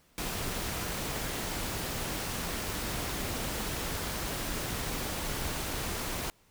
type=noise with amplitude modulation; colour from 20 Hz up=pink; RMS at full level=-33 dBFS; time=0.18-6.3 s; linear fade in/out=0 ms; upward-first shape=sine; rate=266 Hz; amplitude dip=35%; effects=pink hiss -65 dBFS RMS until 6.5 s